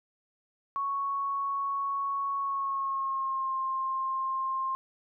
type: tone with pitch glide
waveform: sine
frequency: 1108.7 to 1059.2 Hz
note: C#6 to C6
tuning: 0 to +21 cents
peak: -28 dBFS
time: 0.76-4.75 s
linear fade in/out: 0 ms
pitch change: -79 cents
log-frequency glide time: 2.38-3.56 s
effects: none